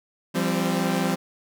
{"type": "chord", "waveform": "sawtooth", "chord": "F suspended second", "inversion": "none", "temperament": "equal with one note detuned", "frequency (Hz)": [170.92, 196, 261.6], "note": ["F3", "G3", "C4"], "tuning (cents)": [-37, 0, 0], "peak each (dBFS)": [-22, -22, -23], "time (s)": [0.34, 1.16], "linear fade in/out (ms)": 20, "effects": []}